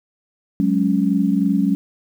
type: chord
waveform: sine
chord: F# suspended second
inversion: none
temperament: just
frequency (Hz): 185 / 208.1 / 277.5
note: F#3 / G#3 / C#4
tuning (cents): 0 / +4 / +2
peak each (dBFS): -19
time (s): 0.6-1.75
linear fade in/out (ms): 0
effects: 8-bit